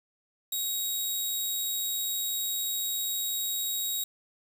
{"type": "tone", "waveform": "10% pulse", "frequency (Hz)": 3797, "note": "A#7", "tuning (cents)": 31, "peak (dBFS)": -21, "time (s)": [0.52, 4.04], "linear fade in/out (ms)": 5, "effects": ["8-bit"]}